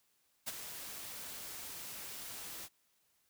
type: noise with ADSR envelope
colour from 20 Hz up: white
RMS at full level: -37 dBFS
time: 0.46-2.69 s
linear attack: 23 ms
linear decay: 26 ms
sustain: -9 dB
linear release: 50 ms
effects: white hiss -75 dBFS RMS until 3.29 s